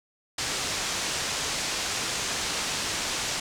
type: low-pass noise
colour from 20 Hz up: white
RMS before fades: -30 dBFS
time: 0.38-3.4 s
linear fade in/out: 5 ms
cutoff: 7400 Hz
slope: 24 dB/octave
effects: none